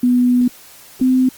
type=tone pair in turn; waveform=sine; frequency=246.9 / 257.1 Hz; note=B3 / C4; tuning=0 / -30 cents; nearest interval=minor second; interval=70 cents; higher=second; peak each=-10 dBFS; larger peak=neither; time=0.03-0.48 / 1.01-1.29 s; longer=first; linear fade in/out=5 ms; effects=white hiss -42 dBFS RMS until 1.37 s + Opus 24 kbps